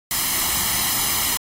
white noise with comb filter, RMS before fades -21 dBFS, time 0.11-1.37 s, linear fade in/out 0 ms, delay 0.98 ms, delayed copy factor +0.65, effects AAC 48 kbps

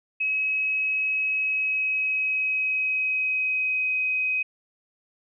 sine tone with pitch glide, 2557 to 2520 Hz, D#7 to D#7, +47 to +21 cents, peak -22 dBFS, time 0.2-4.43 s, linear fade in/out 10 ms, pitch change -26 cents, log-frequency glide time 1.38-3.94 s, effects none

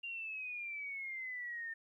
sine exponential sweep, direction down, 2794 to 1803 Hz, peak -40 dBFS, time 0.03-1.74 s, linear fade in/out 10 ms, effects 13-bit

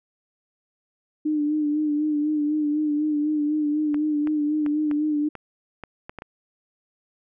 sine tone with vibrato, 300.2 Hz, D4, 38 cents sharp, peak -20 dBFS, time 1.25-5.29 s, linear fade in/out 10 ms, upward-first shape sine, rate 4 Hz, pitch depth 39 cents each way
clicks, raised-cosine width 0.5 ms, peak -21 dBFS, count 9, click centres 3.944 / 4.273 / 4.663 / 4.913 / 5.353 / 5.837 / 6.095 / 6.187 / 6.221 s
effects none

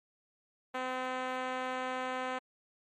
5% pulse tone with band-pass filter, 256.3 Hz, C4, 36 cents flat, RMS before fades -36 dBFS, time 0.74-2.39 s, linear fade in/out 10 ms, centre 630 Hz, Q 0.7, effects MP3 64 kbps

